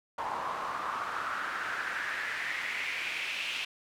pink noise with band-pass filter sweep, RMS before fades -35 dBFS, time 0.18-3.65 s, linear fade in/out 5 ms, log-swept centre 930 to 2800 Hz, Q 4.1, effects none

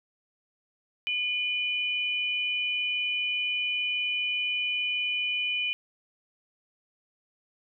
sine tone pair together, 2442 / 2997 Hz, D#7 / F#7, -33 / +22 cents, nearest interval major third, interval 355 cents, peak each -28 / -30 dBFS, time 1.07-5.73 s, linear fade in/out 0 ms, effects none

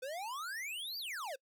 square exponential two-way sweep, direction up then down, 493.9 to 4824 to 493.9 Hz, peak -40 dBFS, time 0.02-1.36 s, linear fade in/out 10 ms, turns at 0.98 s, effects noise-tail reverb RT60 0.1 s tail -25 dB re dry

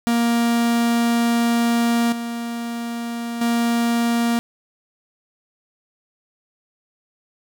45% pulse tone with level steps, 234.5 Hz, A#3, 11 cents sharp, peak -16 / -25 / -17 dBFS, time 0.07-4.39 s, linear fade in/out 0 ms, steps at 2.12 / 3.41 s, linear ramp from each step 5 ms, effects none

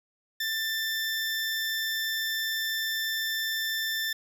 20% pulse tone, 1777 Hz, A6, 17 cents sharp, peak -23 dBFS, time 0.4-4.13 s, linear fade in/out 5 ms, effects none

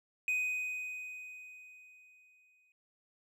triangle tone with exponential decay, 2500 Hz, D#7, 8 cents sharp, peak -27 dBFS, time 0.28-2.72 s, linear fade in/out 1 ms, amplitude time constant 530 ms, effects none

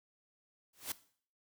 white noise with exponential growth, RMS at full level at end -34 dBFS, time 0.73-0.92 s, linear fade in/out 5 ms, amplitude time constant 40 ms, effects noise-tail reverb RT60 0.5 s tail -17 dB re dry

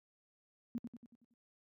sine tone with echo, 236.1 Hz, A#3, 22 cents sharp, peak -35 dBFS, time 0.75-0.78 s, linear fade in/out 0 ms, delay 93 ms, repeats 6, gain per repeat -6 dB, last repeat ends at 1.338 s, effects high-pass 100 Hz 12 dB/octave

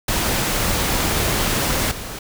pink noise with level steps, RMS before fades -20 / -31 dBFS, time 0.08-2.19 s, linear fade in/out 5 ms, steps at 1.91 s, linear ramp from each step 5 ms, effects none

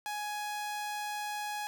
sawtooth tone, 835 Hz, G#5, 9 cents sharp, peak -31 dBFS, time 0.06-1.67 s, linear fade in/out 0 ms, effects none

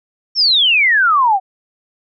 sine exponential sweep, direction down, 5570 to 737 Hz, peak -9 dBFS, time 0.35-1.4 s, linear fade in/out 50 ms, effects none

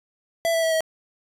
square tone with pitch steps, 666 / 657.6 / 649.3 / 641.1 Hz, E5 / E5 / E5 / E5, +18 / -4 / -26 / -48 cents, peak -20 dBFS, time 0.45-0.806 s, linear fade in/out 0 ms, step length 89 ms, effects resampled to 32000 Hz

